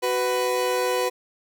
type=tone pair together; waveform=30% pulse; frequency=372.4 / 497.1 Hz; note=F#4 / B4; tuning=+11 / +11 cents; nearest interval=perfect fourth; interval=500 cents; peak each=-24 / -20 dBFS; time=0.02-1.1 s; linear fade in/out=20 ms; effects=none